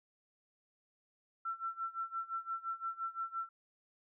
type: tone with tremolo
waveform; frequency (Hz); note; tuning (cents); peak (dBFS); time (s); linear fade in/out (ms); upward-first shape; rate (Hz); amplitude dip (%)
sine; 1345; E6; +34; -34; 1.45-3.49; 5; sine; 5.8; 90
effects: none